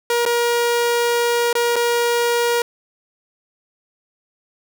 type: tone with dropouts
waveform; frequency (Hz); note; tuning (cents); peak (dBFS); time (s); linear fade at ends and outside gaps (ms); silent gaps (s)
sawtooth; 474.9; A#4; +32; -12; 0.1-2.62; 2; 0.253-0.261 / 1.529-1.552 / 1.758-1.763
effects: none